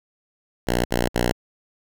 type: tone bursts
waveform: 5% pulse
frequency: 60.1 Hz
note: B1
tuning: 46 cents flat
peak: -8 dBFS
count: 3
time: 0.67-1.324 s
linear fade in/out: 10 ms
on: 180 ms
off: 57 ms
effects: none